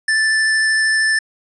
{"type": "tone with vibrato", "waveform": "square", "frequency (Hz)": 1760, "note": "A6", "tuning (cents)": 0, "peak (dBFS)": -14, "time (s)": [0.08, 1.19], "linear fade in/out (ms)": 5, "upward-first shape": "triangle", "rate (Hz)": 13, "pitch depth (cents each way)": 9, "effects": ["resampled to 24000 Hz", "8-bit"]}